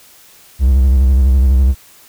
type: tone with vibrato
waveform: triangle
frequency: 65.6 Hz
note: C2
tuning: 5 cents sharp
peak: -5 dBFS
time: 0.59-1.75 s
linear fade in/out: 50 ms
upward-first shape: square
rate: 12 Hz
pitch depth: 75 cents each way
effects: white hiss -44 dBFS RMS until 2.08 s